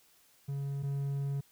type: tone pair in turn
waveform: triangle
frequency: 139.6 / 139.6 Hz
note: C#3 / C#3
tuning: +13 / +13 cents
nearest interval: unison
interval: 0 cents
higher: neither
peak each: -31 / -29 dBFS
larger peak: second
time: 0.48-0.83 / 0.83-1.41 s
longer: second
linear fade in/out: 10 ms
effects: white hiss -65 dBFS RMS until 1.51 s